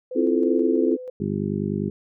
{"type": "tone with tremolo", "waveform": "sine", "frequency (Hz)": 506, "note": "B4", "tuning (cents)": 42, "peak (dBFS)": -29, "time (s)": [0.11, 1.1], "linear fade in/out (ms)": 5, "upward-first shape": "square", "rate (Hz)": 3.1, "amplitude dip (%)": 40}
{"type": "chord", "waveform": "sine", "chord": "F major seventh", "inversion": "second", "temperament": "just", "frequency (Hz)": [261.9, 327.4, 349.2, 436.5], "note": ["C4", "E4", "F4", "A4"], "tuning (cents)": [2, -12, 0, -14], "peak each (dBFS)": -23, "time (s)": [0.15, 0.97], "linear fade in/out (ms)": 20}
{"type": "harmonic tone", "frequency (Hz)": 50, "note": "G1", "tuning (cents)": 35, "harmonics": [2, 3, 4, 5, 6, 7, 8], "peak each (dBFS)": [-33, -30, -26, -33, -36, -31, -32], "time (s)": [1.2, 1.9], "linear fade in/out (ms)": 5}
{"effects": []}